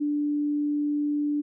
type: tone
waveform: sine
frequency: 293.7 Hz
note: D4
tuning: in tune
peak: -23 dBFS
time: 0-1.42 s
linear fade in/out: 20 ms
effects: none